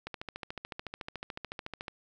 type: click train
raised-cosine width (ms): 0.3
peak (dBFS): -22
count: 26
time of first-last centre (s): 0.07-1.882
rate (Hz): 13.8
effects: none